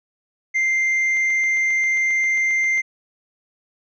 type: tone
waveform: triangle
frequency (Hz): 2093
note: C7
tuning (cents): 0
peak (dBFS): -15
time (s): 0.54-2.82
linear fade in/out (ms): 20
type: click train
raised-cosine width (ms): 0.3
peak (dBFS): -25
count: 13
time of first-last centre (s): 1.17-2.776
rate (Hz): 7.47
effects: resampled to 16000 Hz